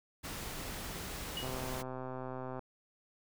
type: noise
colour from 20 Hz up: pink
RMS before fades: -42 dBFS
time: 0.23-1.83 s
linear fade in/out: 20 ms
type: tone with exponential decay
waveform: sine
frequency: 2899 Hz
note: F#7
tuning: 36 cents flat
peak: -34 dBFS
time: 1.37-1.58 s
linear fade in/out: 1 ms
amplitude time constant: 44 ms
type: click train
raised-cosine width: 1 ms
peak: -28 dBFS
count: 151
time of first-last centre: 1.43-2.593 s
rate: 129 Hz
effects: none